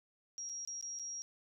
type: tone with dropouts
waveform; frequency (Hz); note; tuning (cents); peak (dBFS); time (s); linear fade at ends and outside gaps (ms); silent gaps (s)
sine; 5650; F8; +19; -40; 0.38-1.22; 0; 0.491-0.496 / 0.65-0.675 / 0.811-0.826 / 0.989-0.996
effects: none